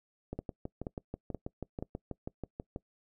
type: two click trains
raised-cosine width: 2 ms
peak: -23 / -24 dBFS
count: 4 / 16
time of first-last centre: 0.39-1.825 / 0.33-2.761 s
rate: 2.09 / 6.17 Hz
effects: noise-tail reverb RT60 0.1 s tail -23 dB re dry